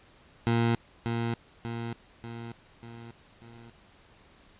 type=tone with echo; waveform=20% pulse; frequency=116.54 Hz; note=A#2; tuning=in tune; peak=-18 dBFS; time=0.47-0.75 s; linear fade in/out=0 ms; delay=590 ms; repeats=5; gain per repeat=-5 dB; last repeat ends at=3.7 s; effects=pink hiss -58 dBFS RMS until 4.59 s + resampled to 8000 Hz